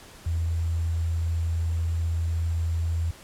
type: tone with sample-and-hold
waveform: sine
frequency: 83 Hz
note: E2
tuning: 12 cents sharp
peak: -23 dBFS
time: 0.26-3.11 s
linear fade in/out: 5 ms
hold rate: 7350 Hz
effects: pink hiss -48 dBFS RMS until 3.23 s + low-pass 12000 Hz 12 dB/octave